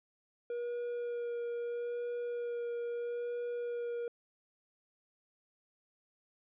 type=tone with vibrato; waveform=triangle; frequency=477.4 Hz; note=A#4; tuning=41 cents sharp; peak=-33 dBFS; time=0.5-4.08 s; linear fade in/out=2 ms; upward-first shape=sine; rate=0.77 Hz; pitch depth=12 cents each way; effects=resampled to 8000 Hz